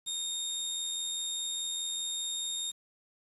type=tone with amplitude modulation; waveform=25% pulse; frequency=3686 Hz; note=A#7; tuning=20 cents flat; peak=-28 dBFS; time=0.06-2.72 s; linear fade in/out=20 ms; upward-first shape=sine; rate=84.9 Hz; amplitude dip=25%; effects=resampled to 32000 Hz + 9-bit